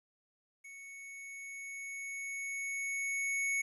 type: tone with level ramp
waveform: square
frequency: 2216 Hz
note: C#7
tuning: 1 cent flat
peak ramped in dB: -49 to -31 dBFS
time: 0.64-3.62 s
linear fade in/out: 10 ms
effects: resampled to 32000 Hz + 12-bit